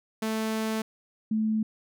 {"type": "tone pair in turn", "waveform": ["sawtooth", "sine"], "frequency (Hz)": [220, 217.9], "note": ["A3", "A3"], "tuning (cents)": [0, -17], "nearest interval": "unison", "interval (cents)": 17, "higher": "first", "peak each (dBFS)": -23, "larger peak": "neither", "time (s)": [[0.22, 0.82], [1.31, 1.63]], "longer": "first", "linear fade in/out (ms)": 5, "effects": []}